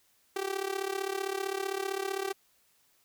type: tone with amplitude modulation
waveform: sawtooth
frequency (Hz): 388.5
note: G4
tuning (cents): -16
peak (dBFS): -24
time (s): 0.36-2.33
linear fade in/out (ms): 5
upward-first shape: sine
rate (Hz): 35.5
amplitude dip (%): 85
effects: white hiss -68 dBFS RMS until 3.04 s